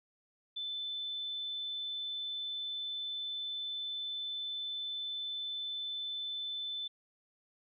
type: tone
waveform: sine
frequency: 3520 Hz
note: A7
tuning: in tune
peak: -36 dBFS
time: 0.56-6.88 s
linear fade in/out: 10 ms
effects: none